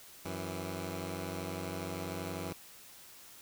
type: tone pair together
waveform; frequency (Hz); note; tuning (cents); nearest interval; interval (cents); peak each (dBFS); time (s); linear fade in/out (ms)
10% pulse; 92.5 / 164.68; F#2 / E3; 0 / -1; minor seventh; 999; -31 / -33; 0.25-2.53; 5
effects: white hiss -54 dBFS RMS until 3.41 s